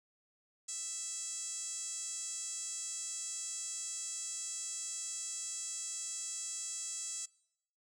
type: tone with band-pass filter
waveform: 5% pulse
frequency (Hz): 659.3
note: E5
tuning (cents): 0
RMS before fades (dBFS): -41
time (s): 0.68-7.26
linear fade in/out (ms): 10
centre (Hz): 7600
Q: 4.7
effects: noise-tail reverb RT60 0.8 s tail -24 dB re dry